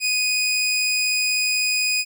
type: tone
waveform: 20% pulse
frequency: 2489 Hz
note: D#7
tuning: in tune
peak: -14 dBFS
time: 0-2.05 s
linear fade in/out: 50 ms
effects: none